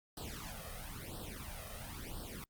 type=noise with flanger; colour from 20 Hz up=pink; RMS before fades=-45 dBFS; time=0.17-2.44 s; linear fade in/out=2 ms; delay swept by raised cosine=0.22 to 1.62 ms; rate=0.99 Hz; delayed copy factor=+0.95; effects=Opus 48 kbps